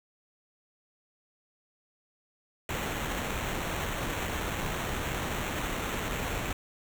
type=noise with sample-and-hold; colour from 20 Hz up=pink; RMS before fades=-33 dBFS; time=2.69-6.53 s; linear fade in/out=2 ms; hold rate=4900 Hz; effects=none